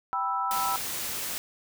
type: chord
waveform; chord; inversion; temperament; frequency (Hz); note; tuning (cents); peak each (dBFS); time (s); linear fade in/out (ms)
sine; E minor; first; equal with one note detuned; 784 / 984.3 / 1318.5; G5 / B5 / E6; 0 / -6 / 0; -32 / -30 / -29; 0.13-0.76; 0
type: noise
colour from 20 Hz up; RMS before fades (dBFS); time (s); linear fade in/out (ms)
white; -33; 0.51-1.38; 0
effects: none